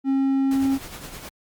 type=tone; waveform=triangle; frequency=270.2 Hz; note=C#4; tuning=44 cents flat; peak=-16 dBFS; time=0.04-0.79 s; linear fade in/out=50 ms
type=noise with tremolo; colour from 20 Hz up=pink; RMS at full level=-36 dBFS; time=0.51-1.29 s; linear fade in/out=2 ms; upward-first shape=sine; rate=9.7 Hz; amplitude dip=50%
effects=Opus 48 kbps